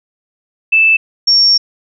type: tone pair in turn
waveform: sine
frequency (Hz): 2637 / 5501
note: E7 / F8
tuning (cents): 0 / -27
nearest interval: octave + minor second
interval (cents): 1273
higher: second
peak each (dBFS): -6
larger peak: neither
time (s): 0.72-0.97 / 1.27-1.58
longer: second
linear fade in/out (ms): 10
effects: none